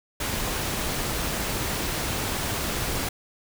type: noise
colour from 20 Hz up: pink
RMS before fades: -28 dBFS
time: 0.2-3.09 s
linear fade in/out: 5 ms
effects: none